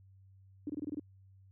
sine tone bursts, 293.7 Hz, D4, in tune, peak -34 dBFS, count 7, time 0.67-0.996 s, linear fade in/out 2 ms, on 26 ms, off 24 ms, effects added 96 Hz sine -57 dBFS peak until 1.51 s

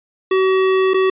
square tone with dropouts, 378.8 Hz, F#4, 41 cents sharp, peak -13 dBFS, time 0.31-1.1 s, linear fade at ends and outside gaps 5 ms, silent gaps 0.936-0.942 s, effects resampled to 8000 Hz

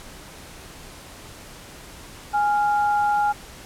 sine tone pair together, 829 / 1394.2 Hz, G#5 / F6, -3 / -3 cents, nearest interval major sixth, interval 900 cents, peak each -18 / -27 dBFS, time 2.33-3.33 s, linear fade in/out 20 ms, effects pink hiss -42 dBFS RMS until 3.65 s + low-pass 12000 Hz 12 dB/octave

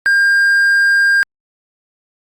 triangle tone, 1604 Hz, G6, 39 cents sharp, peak -7 dBFS, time 0.06-1.23 s, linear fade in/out 0 ms, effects Opus 48 kbps

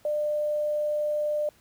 sine tone with quantisation, 598 Hz, D5, 31 cents sharp, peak -24 dBFS, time 0.05-1.49 s, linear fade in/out 2 ms, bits 9, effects pink hiss -60 dBFS RMS until 1.6 s + high-pass 60 Hz 12 dB/octave

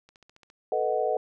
click train, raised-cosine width 0.2 ms, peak -36 dBFS, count 7, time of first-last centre 0.09-0.501 s, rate 14.6 Hz
sine chord, B dominant seventh, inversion third, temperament equal, 440 / 493.9 / 622.3 / 740 Hz, A4 / B4 / D#5 / F#5, 0 / 0 / 0 / 0 cents, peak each -29 dBFS, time 0.72-1.17 s, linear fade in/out 2 ms
effects none

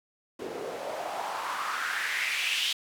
white noise with band-pass filter sweep, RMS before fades -32 dBFS, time 0.39-2.73 s, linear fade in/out 5 ms, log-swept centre 380 to 3300 Hz, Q 3.8, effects none

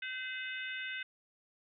harmonic tone with a mistuned harmonic, 513 Hz, C5, 34 cents flat, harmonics 3 / 4 / 5 / 6 / 7, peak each -41 / -43 / -45 / -47 / -48 dBFS, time 0.02-1.03 s, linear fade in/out 5 ms, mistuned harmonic 6, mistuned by -82 cents, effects none

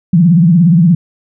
sine tone with vibrato, 170.3 Hz, F3, 43 cents flat, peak -4 dBFS, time 0.13-0.95 s, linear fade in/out 5 ms, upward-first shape triangle, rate 17 Hz, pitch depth 200 cents each way, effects none

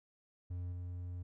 triangle tone with level steps, 88.9 Hz, F2, 31 cents sharp, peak -36 / -38 dBFS, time 0.5-1.23 s, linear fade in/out 10 ms, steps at 0.72 s, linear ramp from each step 5 ms, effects none

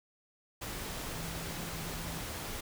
sine tone in noise, 164.81 Hz, E3, in tune, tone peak -44 dBFS, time 1.15-2.22 s, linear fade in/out 10 ms, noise pink, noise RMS -40 dBFS, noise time 0.61-2.61 s, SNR -7 dB, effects none

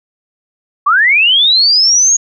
sine linear sweep, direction up, 1092 to 6700 Hz, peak -6 dBFS, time 0.86-2.17 s, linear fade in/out 10 ms, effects none

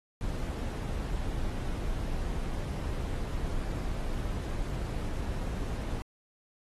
brown noise, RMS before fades -33 dBFS, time 0.21-6.02 s, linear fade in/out 0 ms, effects AAC 32 kbps

